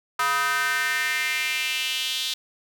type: tone with high-pass filter sweep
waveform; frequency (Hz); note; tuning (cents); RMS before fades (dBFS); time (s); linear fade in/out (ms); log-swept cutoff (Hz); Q
square; 140; C#3; +18; -25; 0.19-2.34; 5; 1200 to 3600; 3.6
effects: none